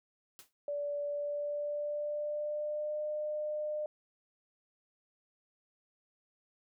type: noise with exponential decay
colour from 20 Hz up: white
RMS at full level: -49 dBFS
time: 0.39-0.53 s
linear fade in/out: 0 ms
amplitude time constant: 29 ms
type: tone with pitch glide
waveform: sine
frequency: 579 to 603.9 Hz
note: D5 to D5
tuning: -25 to +48 cents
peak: -33 dBFS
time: 0.68-3.86 s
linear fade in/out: 2 ms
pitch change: +73 cents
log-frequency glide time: 1.03-3.02 s
effects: none